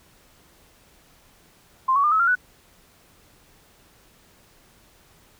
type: tone with pitch steps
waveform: sine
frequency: 1048 / 1123.2 / 1203.8 / 1290.2 / 1382.8 / 1482.1 Hz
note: C6 / C#6 / D6 / E6 / F6 / F#6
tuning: +2 / +22 / +42 / -38 / -18 / +2 cents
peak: -16 dBFS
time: 1.88-2.354 s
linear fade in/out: 10 ms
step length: 79 ms
effects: pink hiss -56 dBFS RMS until 5.39 s